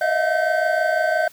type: tone cluster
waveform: triangle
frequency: 622 / 648 / 709 / 1538 Hz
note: D#5 / E5 / F5 / G6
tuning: -1 / -30 / +26 / -33 cents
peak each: -21 dBFS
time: 0.01-1.28 s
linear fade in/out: 5 ms
effects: white hiss -49 dBFS RMS until 1.32 s